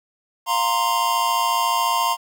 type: chord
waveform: square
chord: F suspended fourth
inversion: none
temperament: equal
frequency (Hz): 698.5 / 932.3 / 1046.5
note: F5 / Bb5 / C6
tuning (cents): 0 / 0 / 0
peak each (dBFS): -28 / -22 / -22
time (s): 0.46-2.17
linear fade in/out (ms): 50
effects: 9-bit